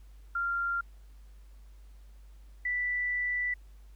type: tone pair in turn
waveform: sine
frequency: 1388 / 1973.2 Hz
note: F6 / B6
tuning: -11 / -2 cents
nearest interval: tritone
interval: 609 cents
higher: second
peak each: -28 dBFS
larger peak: neither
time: 0.35-0.81 / 2.65-3.54 s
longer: second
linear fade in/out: 5 ms
effects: added 50 Hz sine -49 dBFS peak until 3.95 s + pink hiss -68 dBFS RMS until 3.95 s